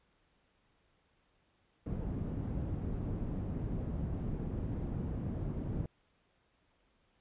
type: low-pass noise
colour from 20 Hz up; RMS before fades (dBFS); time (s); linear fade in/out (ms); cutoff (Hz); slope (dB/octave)
white; -37; 1.86-5.86; 2; 180; 12
effects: pink hiss -73 dBFS RMS until 7.2 s + resampled to 8000 Hz